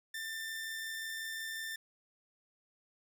sawtooth tone with amplitude modulation, 1787 Hz, A6, 26 cents sharp, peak -34 dBFS, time 0.14-1.76 s, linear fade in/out 5 ms, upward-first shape sine, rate 85.5 Hz, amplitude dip 25%, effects none

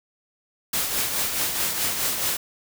white noise with tremolo, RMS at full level -23 dBFS, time 0.73-2.37 s, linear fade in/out 5 ms, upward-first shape triangle, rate 4.7 Hz, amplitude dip 50%, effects none

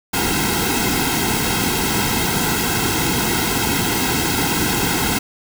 pink noise with comb filter, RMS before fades -19 dBFS, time 0.13-5.19 s, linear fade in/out 10 ms, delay 1.7 ms, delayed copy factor -0.95, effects none

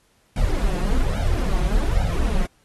brown noise with flanger, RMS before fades -20 dBFS, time 0.36-2.46 s, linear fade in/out 2 ms, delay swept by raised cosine 1.3 to 5.6 ms, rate 1.2 Hz, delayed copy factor +1, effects pink hiss -62 dBFS RMS until 2.64 s + AAC 32 kbps

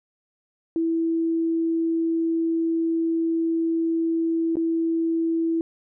sine tone with dropouts, 329.1 Hz, E4, 3 cents flat, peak -20 dBFS, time 0.76-5.61 s, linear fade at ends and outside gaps 1 ms, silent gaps 4.556-4.569 s, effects none

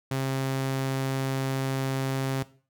sawtooth tone, 133.9 Hz, C3, 40 cents sharp, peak -22 dBFS, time 0.11-2.43 s, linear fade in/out 5 ms, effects noise-tail reverb RT60 0.4 s tail -17 dB re dry

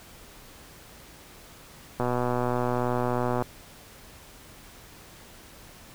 click train, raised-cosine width 1 ms, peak -13 dBFS, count 176, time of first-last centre 2-3.423 s, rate 123 Hz, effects pink hiss -49 dBFS RMS until 5.94 s

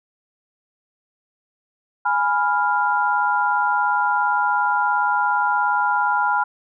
sine chord, F diminished, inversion first, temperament equal, 830.6 / 987.8 / 1396.9 Hz, Ab5 / Cb6 / F6, 0 / 0 / 0 cents, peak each -21 dBFS, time 2.05-6.44 s, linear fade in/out 10 ms, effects none

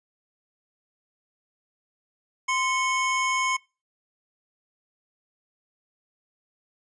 square tone pair together, 1038.3 / 2200 Hz, C6 / C#7, -14 / -14 cents, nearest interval octave + minor second, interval 1300 cents, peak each -26 dBFS, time 2.48-3.57 s, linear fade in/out 10 ms, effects noise-tail reverb RT60 0.3 s tail -24 dB re dry + resampled to 22050 Hz

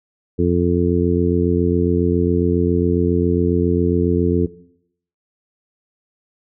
harmonic tone, 87.3 Hz, F2, in tune, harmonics 1 / 2 / 3 / 4 / 5, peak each -20 / -20 / -20 / -20 / -20 dBFS, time 0.38-4.47 s, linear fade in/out 20 ms, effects noise-tail reverb RT60 0.7 s tail -18 dB re dry

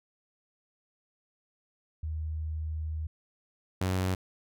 sine / sawtooth tone pair in turn, 78.3 / 93.11 Hz, D#2 / F#2, +11 / +11 cents, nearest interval minor third, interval 300 cents, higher second, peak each -31 / -23 dBFS, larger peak second, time 2.03-3.07 / 3.81-4.15 s, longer first, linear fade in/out 5 ms, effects none

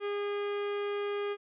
45% pulse tone, 408.2 Hz, G#4, 30 cents flat, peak -31 dBFS, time 0-1.37 s, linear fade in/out 50 ms, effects resampled to 8000 Hz

